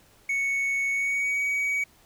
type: tone with pitch glide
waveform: triangle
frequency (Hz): 2217 to 2261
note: C#7 to C#7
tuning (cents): 0 to +34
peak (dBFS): -22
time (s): 0.29-1.84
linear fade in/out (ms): 5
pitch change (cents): +34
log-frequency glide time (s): 0.9-1.41
effects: pink hiss -58 dBFS RMS until 2.05 s